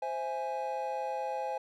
triangle chord, C augmented, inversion none, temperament equal, 523.3 / 659.3 / 830.6 Hz, C5 / E5 / G#5, 0 / 0 / 0 cents, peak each -35 / -38 / -33 dBFS, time 0.02-1.58 s, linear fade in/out 5 ms, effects none

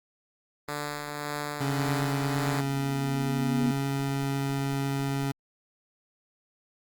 5% pulse tone with tremolo, 146.83 Hz, D3, in tune, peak -19 dBFS, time 0.68-2.61 s, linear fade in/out 5 ms, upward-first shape sine, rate 1.8 Hz, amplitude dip 35%
25% pulse tone, 138 Hz, C#3, 7 cents flat, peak -23 dBFS, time 1.6-5.32 s, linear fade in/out 10 ms
sine tone with exponential growth, 244.1 Hz, B3, 20 cents flat, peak -22 dBFS, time 2-3.71 s, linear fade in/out 2 ms, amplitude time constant 370 ms
effects Opus 24 kbps

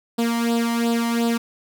sawtooth tone with flanger, 233.1 Hz, A#3, in tune, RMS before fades -21 dBFS, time 0.18-1.38 s, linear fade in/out 10 ms, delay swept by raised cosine 0.23 to 1 ms, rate 2.8 Hz, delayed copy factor +0.7, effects none

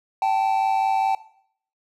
triangle tone pair together, 775.1 / 880 Hz, G5 / A5, -20 / 0 cents, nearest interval major second, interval 220 cents, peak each -18 / -21 dBFS, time 0.22-1.15 s, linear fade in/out 2 ms, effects noise-tail reverb RT60 0.6 s tail -17 dB re dry

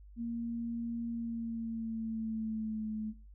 sine tone with pitch glide, 233.1 to 216.2 Hz, A#3 to A3, 0 to -30 cents, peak -34 dBFS, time 0.16-3.14 s, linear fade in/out 50 ms, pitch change -130 cents, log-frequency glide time 1.08-2.89 s, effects noise-tail reverb RT60 0.3 s tail -20 dB re dry + added 50 Hz sine -51 dBFS peak until 3.34 s

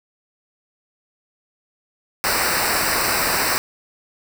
pink noise with comb filter, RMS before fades -20 dBFS, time 2.24-3.58 s, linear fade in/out 0 ms, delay 0.3 ms, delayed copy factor -0.85, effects none

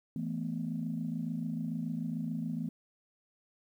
sine chord, E suspended fourth, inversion none, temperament equal, 164.81 / 220 / 246.9 Hz, E3 / A3 / B3, 0 / 0 / 0 cents, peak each -36 / -37 / -37 dBFS, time 0.16-2.69 s, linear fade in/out 2 ms, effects tanh soft clip ceiling -24 dBFS + 11-bit

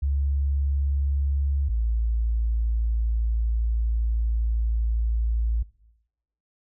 sine tone pair in turn, 69.7 / 56.29 Hz, C#2 / A1, +10 / +40 cents, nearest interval major third, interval 370 cents, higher first, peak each -21 dBFS, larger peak neither, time 0.02-1.69 / 1.69-5.63 s, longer second, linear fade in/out 10 ms, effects noise-tail reverb RT60 0.9 s tail -20 dB re dry

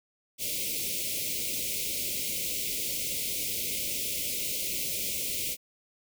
white band-stop noise, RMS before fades -32 dBFS, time 0.38-5.57 s, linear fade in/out 50 ms, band 610 to 2100 Hz, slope 96 dB/octave, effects none

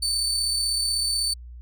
30% pulse tone with amplitude modulation, 4531 Hz, C#8, 37 cents sharp, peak -18 dBFS, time 0.02-1.34 s, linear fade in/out 10 ms, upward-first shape sine, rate 36.1 Hz, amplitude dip 30%, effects added 60 Hz sine -38 dBFS peak until 1.61 s

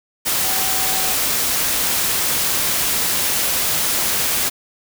sine tone in noise, 759 Hz, F#5, 44 cents sharp, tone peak -29 dBFS, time 0.43-1.14 s, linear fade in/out 20 ms, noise white, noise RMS -19 dBFS, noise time 0.25-4.5 s, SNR -13 dB, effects none

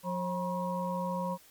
harmonic tone with a mistuned harmonic, 179.2 Hz, F3, 45 cents sharp, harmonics 1 / 3 / 5 / 6, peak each -34 / -36 / -35 / -43 dBFS, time 0.03-1.38 s, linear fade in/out 50 ms, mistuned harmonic 5, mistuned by +120 cents, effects white hiss -58 dBFS RMS until 1.5 s + MP3 96 kbps

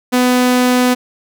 sawtooth tone, 249.7 Hz, B3, 19 cents sharp, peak -6 dBFS, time 0.12-0.95 s, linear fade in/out 20 ms, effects none

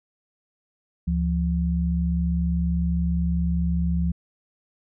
sine tone pair together, 72.44 / 172.3 Hz, D2 / F3, -23 / -23 cents, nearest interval octave + minor third, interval 1500 cents, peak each -23 / -23 dBFS, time 1.07-4.12 s, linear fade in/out 10 ms, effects none

